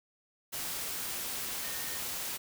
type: tone in noise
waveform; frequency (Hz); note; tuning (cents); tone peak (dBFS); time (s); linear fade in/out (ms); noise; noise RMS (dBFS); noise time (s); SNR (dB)
sine; 1833; A#6; -30; -47; 1.63-1.99; 20; white; -37; 0.52-2.38; -13
effects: none